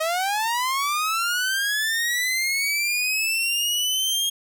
sawtooth linear sweep, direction up, 621 to 3258 Hz, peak -18 dBFS, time 0-4.3 s, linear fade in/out 10 ms, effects none

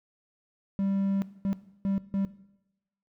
triangle tone bursts at uneven times, 196 Hz, G3, in tune, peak -23 dBFS, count 4, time 0.79-1.22 / 1.45-1.53 / 1.85-1.98 / 2.14-2.25 s, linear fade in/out 0 ms, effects noise-tail reverb RT60 0.9 s tail -17 dB re dry

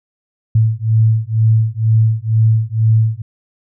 sine beating tone pair, 110 / 112.1 Hz, A2 / A2, 0 / +33 cents, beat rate 2.1 Hz, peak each -13 dBFS, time 0.55-3.22 s, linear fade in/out 5 ms, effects none

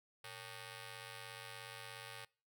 5% pulse ring-modulated tone, 337.1 Hz, E4, 39 cents sharp, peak -34 dBFS, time 0.24-2.25 s, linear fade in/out 5 ms, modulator 217 Hz, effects noise-tail reverb RT60 0.4 s tail -24 dB re dry

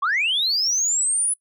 sine linear sweep, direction up, 1049 to 10070 Hz, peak -17 dBFS, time 0.02-1.34 s, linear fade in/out 10 ms, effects noise-tail reverb RT60 0.1 s tail -23 dB re dry + tanh soft clip ceiling -15 dBFS

